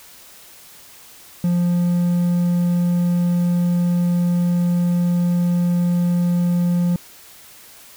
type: tone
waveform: triangle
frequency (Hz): 175.1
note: F3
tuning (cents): +5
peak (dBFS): -13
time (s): 1.44-6.96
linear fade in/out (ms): 2
effects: white hiss -44 dBFS RMS until 7.96 s